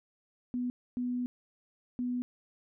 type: tone bursts at uneven times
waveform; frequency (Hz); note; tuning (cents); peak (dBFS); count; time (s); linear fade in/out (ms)
sine; 246.9; B3; 0; -30; 3; 0.54-0.7 / 0.97-1.26 / 1.99-2.22; 0
effects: none